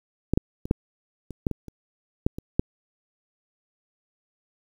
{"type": "clicks", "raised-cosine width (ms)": 3, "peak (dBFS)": [-8, -6, -20, -6, -23, -9, -16, -26, -7, -20, -6], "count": 11, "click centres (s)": [0.336, 0.375, 0.655, 0.711, 1.307, 1.468, 1.513, 1.683, 2.265, 2.385, 2.595], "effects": ["8-bit"]}